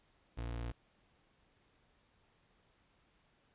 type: tone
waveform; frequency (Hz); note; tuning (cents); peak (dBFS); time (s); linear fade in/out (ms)
30% pulse; 58.4; A#1; +4; -36; 0.37-0.72; 10
effects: pink hiss -72 dBFS RMS until 3.54 s + resampled to 8000 Hz